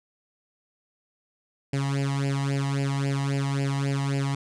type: tone with flanger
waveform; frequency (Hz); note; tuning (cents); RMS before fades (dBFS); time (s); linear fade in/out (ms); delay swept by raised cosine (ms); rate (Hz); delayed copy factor
sawtooth; 138.59; C#3; 0; -26; 1.73-4.35; 5; 0.4 to 1.04; 3.7; +0.85
effects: resampled to 22050 Hz